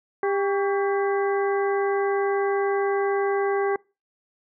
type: harmonic tone with a mistuned harmonic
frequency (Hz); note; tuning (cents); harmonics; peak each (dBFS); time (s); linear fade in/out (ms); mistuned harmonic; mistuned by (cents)
398.1; G4; +27; 1 / 2 / 3 / 4 / 5; -22 / -28 / -32 / -34 / -36; 0.23-3.76; 2; 3; -89
effects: noise-tail reverb RT60 0.3 s tail -25 dB re dry